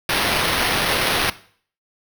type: noise with sample-and-hold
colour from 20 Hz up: white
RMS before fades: -20 dBFS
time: 0.09-1.3 s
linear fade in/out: 2 ms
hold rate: 7350 Hz
effects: noise-tail reverb RT60 0.5 s tail -17 dB re dry